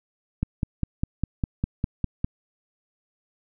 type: click train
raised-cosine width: 5 ms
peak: -11 dBFS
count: 10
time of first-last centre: 0.43-2.245 s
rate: 4.96 Hz
effects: none